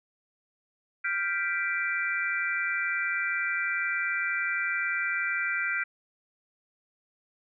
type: chord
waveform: sine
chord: G dominant seventh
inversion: third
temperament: equal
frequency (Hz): 1396.9 / 1568 / 1975.5 / 2349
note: F6 / G6 / B6 / D7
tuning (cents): 0 / 0 / 0 / 0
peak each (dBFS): -32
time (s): 1.04-5.84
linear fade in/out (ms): 10
effects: none